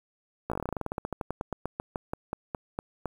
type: slowing click train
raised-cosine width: 1 ms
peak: -17 dBFS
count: 29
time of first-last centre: 0.5-3.057 s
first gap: 16 ms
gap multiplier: 1.11
effects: 8-bit